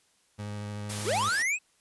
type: tone with vibrato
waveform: 30% pulse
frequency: 103.83 Hz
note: G#2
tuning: in tune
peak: -32 dBFS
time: 0.38-1.3 s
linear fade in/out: 20 ms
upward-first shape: triangle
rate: 13 Hz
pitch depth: 17 cents each way
type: noise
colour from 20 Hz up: white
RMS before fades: -36 dBFS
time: 0.89-1.43 s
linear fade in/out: 10 ms
type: linear sweep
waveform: square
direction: up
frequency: 261.6 to 2617 Hz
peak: -26 dBFS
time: 1.04-1.59 s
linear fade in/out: 50 ms
effects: white hiss -67 dBFS RMS until 1.8 s + resampled to 24000 Hz